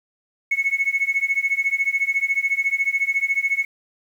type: tone with tremolo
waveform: sine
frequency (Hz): 2200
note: C#7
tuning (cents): -14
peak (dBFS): -13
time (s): 0.51-3.65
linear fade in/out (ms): 5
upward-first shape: triangle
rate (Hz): 14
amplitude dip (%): 100
effects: tanh soft clip ceiling -12 dBFS + 8-bit